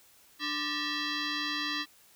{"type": "tone with frequency modulation", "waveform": "sine", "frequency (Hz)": 1036, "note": "C6", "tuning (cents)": -17, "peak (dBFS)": -30, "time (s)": [0.39, 1.86], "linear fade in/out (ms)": 50, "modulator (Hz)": 740, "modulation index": 5.1, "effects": ["white hiss -60 dBFS RMS until 2.15 s"]}